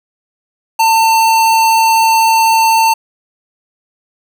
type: tone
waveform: square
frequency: 898 Hz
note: A5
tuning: 35 cents sharp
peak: -8 dBFS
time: 0.79-2.94 s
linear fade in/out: 10 ms
effects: none

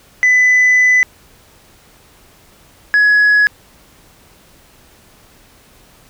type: tone pair in turn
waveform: sine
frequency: 2000 / 1681.8 Hz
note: B6 / G#6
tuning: +21 / +21 cents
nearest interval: minor third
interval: 300 cents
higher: first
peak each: -5 dBFS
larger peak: neither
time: 0.23-1.03 / 2.94-3.47 s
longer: first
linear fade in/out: 0 ms
effects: tanh soft clip ceiling -6 dBFS + pink hiss -47 dBFS RMS until 6.09 s

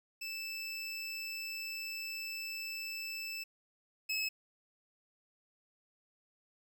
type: tone pair in turn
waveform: 25% pulse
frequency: 2637 / 2586 Hz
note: E7 / E7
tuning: 0 / -34 cents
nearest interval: unison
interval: 34 cents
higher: first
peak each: -35 / -29 dBFS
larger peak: second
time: 0.21-3.44 / 4.09-4.29 s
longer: first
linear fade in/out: 10 ms
effects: 11-bit

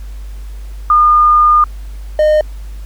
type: tone pair in turn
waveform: sine / triangle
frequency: 1215 / 611.4 Hz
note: D#6 / D#5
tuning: -42 / -30 cents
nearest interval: octave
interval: 1188 cents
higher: first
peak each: -5 dBFS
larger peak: neither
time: 0.9-1.64 / 2.19-2.41 s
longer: first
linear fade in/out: 2 ms
effects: added 50 Hz sine -24 dBFS peak until 2.85 s + pink hiss -45 dBFS RMS until 2.85 s

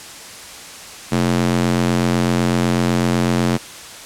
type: tone with high-pass filter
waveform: square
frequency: 44 Hz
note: F1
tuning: 14 cents sharp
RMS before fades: -17 dBFS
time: 1.11-3.58 s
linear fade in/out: 20 ms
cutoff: 180 Hz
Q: 1.6
effects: white hiss -35 dBFS RMS until 4.05 s + low-pass 9000 Hz 12 dB/octave

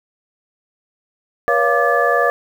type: tone cluster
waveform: sine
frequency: 480.9 / 562 / 693 / 1179 / 1723 Hz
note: B4 / C#5 / F5 / D6 / A6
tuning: -46 / +24 / -14 / +6 / -37 cents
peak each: -19 dBFS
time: 1.48-2.3 s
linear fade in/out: 0 ms
effects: 7-bit

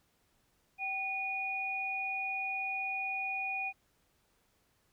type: tone pair together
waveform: sine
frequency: 771 / 2455 Hz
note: G5 / D#7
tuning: -29 / -24 cents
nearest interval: octave + minor sixth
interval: 2005 cents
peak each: -39 / -34 dBFS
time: 0.78-3.73 s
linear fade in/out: 50 ms
effects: pink hiss -73 dBFS RMS until 4.92 s

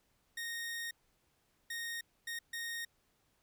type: tone bursts at uneven times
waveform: sawtooth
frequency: 1857 Hz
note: A#6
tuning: 7 cents flat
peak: -35 dBFS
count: 4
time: 0.37-0.91 / 1.7-2.01 / 2.27-2.39 / 2.53-2.85 s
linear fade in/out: 5 ms
effects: pink hiss -75 dBFS RMS until 3.42 s

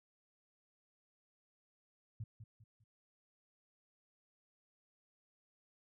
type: tone with echo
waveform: sine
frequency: 110 Hz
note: A2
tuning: in tune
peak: -40 dBFS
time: 2.2-2.24 s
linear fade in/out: 5 ms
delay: 200 ms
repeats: 3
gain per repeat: -9 dB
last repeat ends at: 2.84 s
effects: none

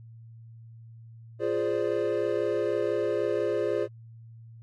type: chord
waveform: triangle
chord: D half-diminished seventh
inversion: first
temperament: equal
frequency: 349.2 / 415.3 / 523.3 / 587.3 Hz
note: F4 / Ab4 / C5 / D5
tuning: 0 / 0 / 0 / 0 cents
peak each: -29 / -27 / -29 / -30 dBFS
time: 1.39-3.88 s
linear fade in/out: 50 ms
effects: added 114 Hz sine -45 dBFS peak until 4.62 s + AAC 32 kbps

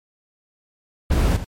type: noise with echo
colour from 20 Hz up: brown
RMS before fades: -17 dBFS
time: 1.1-1.37 s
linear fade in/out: 10 ms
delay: 77 ms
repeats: 1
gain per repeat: -11 dB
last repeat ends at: 1.447 s
effects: MP3 64 kbps

